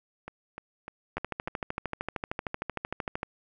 two click trains, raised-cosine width 0.5 ms, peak -24 / -16 dBFS, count 6 / 28, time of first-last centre 0.28-1.782 / 1.17-3.231 s, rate 3.33 / 13.1 Hz, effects none

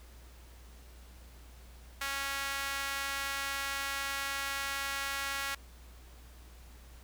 sawtooth tone with high-pass filter, 276.1 Hz, C#4, 7 cents flat, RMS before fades -36 dBFS, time 2.01-5.55 s, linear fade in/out 5 ms, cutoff 1500 Hz, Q 1.3, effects added 60 Hz sine -51 dBFS peak until 7.03 s + pink hiss -59 dBFS RMS until 7.03 s

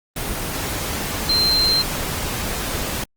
sine tone in noise, 4135 Hz, C8, 21 cents flat, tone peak -15 dBFS, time 1.29-1.82 s, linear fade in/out 5 ms, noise pink, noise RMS -25 dBFS, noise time 0.16-3.04 s, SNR +7 dB, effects Opus 24 kbps

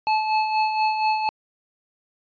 square tone with tremolo, 866 Hz, A5, 28 cents flat, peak -18 dBFS, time 0.07-1.29 s, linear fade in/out 0 ms, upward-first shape sine, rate 4.2 Hz, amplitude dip 50%, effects resampled to 11025 Hz

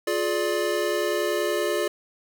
square chord, D diminished, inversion first, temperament just, 352.4 / 422.9 / 587.3 Hz, F4 / Ab4 / D5, +16 / +31 / 0 cents, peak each -28 dBFS, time 0.07-1.88 s, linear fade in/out 5 ms, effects none

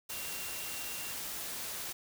sine tone in noise, 2757 Hz, F7, 23 cents flat, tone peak -47 dBFS, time 0.11-1.13 s, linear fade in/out 10 ms, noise white, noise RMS -40 dBFS, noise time 0.09-1.93 s, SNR -10 dB, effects none

